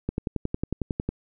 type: click train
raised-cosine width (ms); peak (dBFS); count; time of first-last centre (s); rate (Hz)
3; -13; 12; 0.09-1.09; 11
effects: none